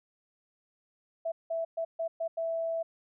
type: tone bursts at uneven times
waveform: sine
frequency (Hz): 659.3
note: E5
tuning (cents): 0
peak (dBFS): -29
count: 6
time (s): 1.25-1.32 / 1.5-1.65 / 1.77-1.85 / 1.99-2.08 / 2.2-2.28 / 2.37-2.83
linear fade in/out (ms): 10
effects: none

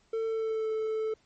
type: tone with pitch glide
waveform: triangle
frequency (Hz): 448.4 to 438.2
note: A4 to A4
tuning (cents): +33 to -7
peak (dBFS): -26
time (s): 0.13-1.14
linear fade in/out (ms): 5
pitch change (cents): -40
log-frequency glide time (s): 0.24-0.7
effects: pink hiss -67 dBFS RMS until 1.25 s + MP3 32 kbps

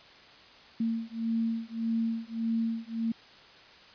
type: beating tone pair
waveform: sine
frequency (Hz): 226.6 / 228.3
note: A#3 / A#3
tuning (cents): -49 / -36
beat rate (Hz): 1.7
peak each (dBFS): -31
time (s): 0.8-3.12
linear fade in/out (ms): 5
effects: white hiss -53 dBFS RMS until 3.94 s + resampled to 11025 Hz

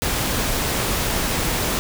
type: noise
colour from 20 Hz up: pink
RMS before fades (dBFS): -22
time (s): 0.02-1.79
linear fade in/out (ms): 0
effects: none

